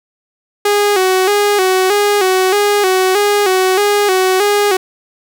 sawtooth tone with vibrato, 392 Hz, G4, in tune, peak -6 dBFS, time 0.65-4.77 s, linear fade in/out 5 ms, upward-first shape square, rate 1.6 Hz, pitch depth 82 cents each way, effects none

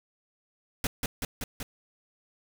pink noise with echo, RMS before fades -28 dBFS, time 0.84-0.87 s, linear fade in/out 2 ms, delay 190 ms, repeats 4, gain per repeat -2 dB, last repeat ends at 1.63 s, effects none

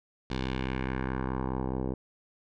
10% pulse tone with low-pass filter sweep, 64.8 Hz, C2, 16 cents flat, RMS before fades -32 dBFS, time 0.3-1.94 s, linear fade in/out 5 ms, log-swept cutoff 4200 to 560 Hz, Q 1.7, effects none

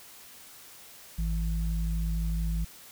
sine tone pair together, 53.12 / 164.5 Hz, G#1 / E3, +40 / -3 cents, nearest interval octave + minor sixth, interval 1957 cents, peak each -27 / -33 dBFS, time 1.18-2.65 s, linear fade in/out 10 ms, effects white hiss -50 dBFS RMS until 2.91 s

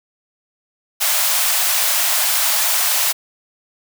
white high-pass noise, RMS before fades -17 dBFS, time 1-3.13 s, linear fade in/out 20 ms, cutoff 580 Hz, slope 96 dB/octave, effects none

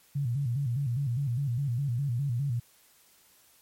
sine tone with vibrato, 130 Hz, C3, 11 cents flat, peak -26 dBFS, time 0.15-2.6 s, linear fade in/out 10 ms, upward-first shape square, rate 4.9 Hz, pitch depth 150 cents each way, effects white hiss -61 dBFS RMS until 3.61 s + MP3 64 kbps

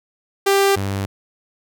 sawtooth tone pair in turn, 394.7 / 98.36 Hz, G4 / G2, +12 / +6 cents, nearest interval 2 octaves, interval 2406 cents, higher first, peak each -9 / -17 dBFS, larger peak first, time 0.46-0.76 / 0.76-1.06 s, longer neither, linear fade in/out 10 ms, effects none

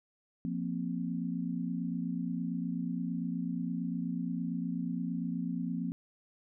sine chord, F suspended fourth, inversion none, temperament equal, 174.61 / 233.1 / 261.6 Hz, F3 / Bb3 / C4, 0 / 0 / 0 cents, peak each -35 / -37 / -37 dBFS, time 0.45-5.92 s, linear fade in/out 0 ms, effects none

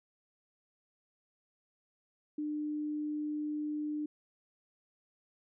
sine tone, 300 Hz, D4, 37 cents sharp, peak -33 dBFS, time 2.38-4.06 s, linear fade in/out 5 ms, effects none

